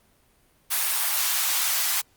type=high-pass noise; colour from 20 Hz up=white; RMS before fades=-24 dBFS; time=0.7-2.02 s; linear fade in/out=20 ms; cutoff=770 Hz; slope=24 dB/octave; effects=pink hiss -62 dBFS RMS until 2.16 s + Opus 32 kbps